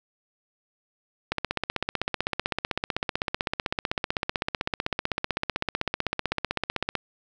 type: click train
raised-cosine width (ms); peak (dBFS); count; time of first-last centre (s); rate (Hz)
0.3; -9; 90; 1.32-6.953; 15.8
effects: none